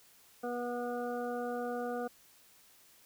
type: harmonic tone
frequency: 242.8 Hz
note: B3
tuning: 29 cents flat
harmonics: 1 / 2 / 3 / 5 / 6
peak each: -40 / -37 / -40 / -47 / -47 dBFS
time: 0.43-2.08 s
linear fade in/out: 10 ms
effects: white hiss -62 dBFS RMS until 3.05 s